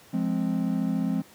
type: chord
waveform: triangle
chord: F minor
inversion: none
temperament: just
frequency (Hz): 174.61 / 209.5 / 261.9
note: F3 / Ab3 / C4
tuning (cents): 0 / +15 / +2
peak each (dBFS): -26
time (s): 0.13-1.22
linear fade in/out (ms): 10
effects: pink hiss -53 dBFS RMS until 1.34 s + high-pass 100 Hz 12 dB/octave